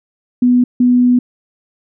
sine tone bursts at uneven times, 246.9 Hz, B3, in tune, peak -7 dBFS, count 2, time 0.42-0.64 / 0.8-1.19 s, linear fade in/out 5 ms, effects none

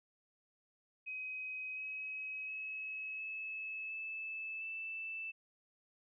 sine tone with pitch steps, 2526 / 2549 / 2573 / 2597 / 2621 / 2645 Hz, D#7 / D#7 / E7 / E7 / E7 / E7, +26 / +41 / -43 / -26 / -11 / +5 cents, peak -40 dBFS, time 1.06-5.32 s, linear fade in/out 20 ms, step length 710 ms, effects none

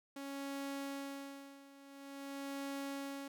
sawtooth tone with tremolo, 277.2 Hz, C#4, in tune, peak -36 dBFS, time 0.16-3.28 s, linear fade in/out 5 ms, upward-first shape sine, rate 0.48 Hz, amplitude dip 85%, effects none

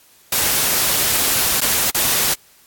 white noise with dropouts, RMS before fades -17 dBFS, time 0.32-2.34 s, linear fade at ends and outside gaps 5 ms, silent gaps 1.603-1.615 / 1.904-1.945 s, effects white hiss -51 dBFS RMS until 2.66 s + AAC 64 kbps

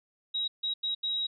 sine tone bursts at uneven times, 3828 Hz, A#7, 45 cents sharp, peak -28 dBFS, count 4, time 0.34-0.48 / 0.63-0.74 / 0.83-0.95 / 1.03-1.27 s, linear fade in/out 10 ms, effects none

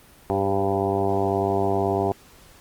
harmonic tone with a mistuned harmonic, 98.2 Hz, G2, 4 cents sharp, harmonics 1 / 2 / 3 / 4 / 5 / 6 / 7 / 8 / 9 / 10, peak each -29 / -31 / -30 / -24 / -32 / -35 / -26 / -30 / -33 / -36 dBFS, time 0.3-2.12 s, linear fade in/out 0 ms, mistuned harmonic 5, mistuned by +27 cents, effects pink hiss -51 dBFS RMS until 2.6 s + Opus 32 kbps

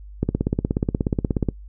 click train, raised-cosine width 3 ms, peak -7 dBFS, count 22, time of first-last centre 0.23-1.487 s, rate 16.7 Hz, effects noise-tail reverb RT60 0.1 s tail -22 dB re dry + added 50 Hz sine -37 dBFS peak until 1.68 s

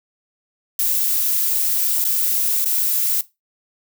violet noise with dropouts, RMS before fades -19 dBFS, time 0.79-3.21 s, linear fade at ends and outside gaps 2 ms, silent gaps 2.042-2.049 / 2.645-2.657 s, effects noise-tail reverb RT60 0.2 s tail -17 dB re dry

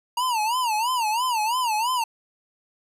square tone with vibrato, 932.3 Hz, A#5, in tune, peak -22 dBFS, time 0.17-2.04 s, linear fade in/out 5 ms, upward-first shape sine, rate 3 Hz, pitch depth 170 cents each way, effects resampled to 32000 Hz

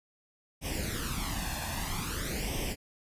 pink noise with flanger, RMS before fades -34 dBFS, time 0.61-2.76 s, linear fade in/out 50 ms, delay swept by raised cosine 0.35 to 1.17 ms, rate 0.51 Hz, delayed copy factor +0.75, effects resampled to 32000 Hz

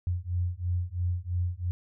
sine beating tone pair, 87.31 / 90.31 Hz, F2 / F#2, 0 / -41 cents, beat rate 3 Hz, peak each -30 dBFS, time 0.07-1.71 s, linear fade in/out 0 ms, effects none

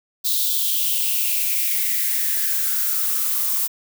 violet noise with high-pass filter sweep, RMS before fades -21 dBFS, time 0.24-3.68 s, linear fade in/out 20 ms, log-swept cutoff 3900 to 1000 Hz, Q 5.2, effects none

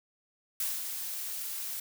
blue noise with ADSR envelope, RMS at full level -31 dBFS, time 0.6-1.8 s, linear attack 3 ms, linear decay 200 ms, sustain -6 dB, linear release 4 ms, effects none

